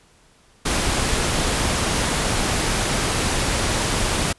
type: noise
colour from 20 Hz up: pink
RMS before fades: -21 dBFS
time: 0.65-4.33 s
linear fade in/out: 10 ms
effects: pink hiss -55 dBFS RMS until 4.38 s + resampled to 24000 Hz